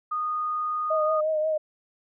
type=tone; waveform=sine; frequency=1233 Hz; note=D#6; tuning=16 cents flat; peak=-25 dBFS; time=0.11-1.21 s; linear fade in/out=10 ms
type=tone with vibrato; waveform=sine; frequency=622.3 Hz; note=D#5; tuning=in tune; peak=-22 dBFS; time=0.9-1.58 s; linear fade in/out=10 ms; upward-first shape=triangle; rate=5.6 Hz; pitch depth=40 cents each way
effects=none